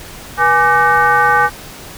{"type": "tone with frequency modulation", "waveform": "sine", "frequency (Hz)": 1177, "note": "D6", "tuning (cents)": 3, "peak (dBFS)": -8, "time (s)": [0.37, 1.5], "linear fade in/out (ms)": 50, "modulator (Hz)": 347, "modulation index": 1.5, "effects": ["pink hiss -33 dBFS RMS until 1.97 s"]}